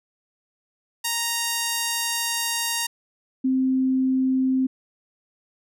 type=tone pair in turn; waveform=5% pulse / sine; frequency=932.3 / 261.1 Hz; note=A#5 / C4; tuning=0 / -3 cents; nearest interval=octave + minor seventh; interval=2203 cents; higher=first; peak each=-11 / -18 dBFS; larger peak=first; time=1.04-2.87 / 3.44-4.67 s; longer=first; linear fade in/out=10 ms; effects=none